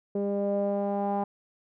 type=tone with low-pass filter sweep; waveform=sawtooth; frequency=200.9 Hz; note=G3; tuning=43 cents sharp; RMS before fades=-28 dBFS; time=0.15-1.24 s; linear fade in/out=5 ms; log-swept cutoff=490 to 850 Hz; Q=5.2; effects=none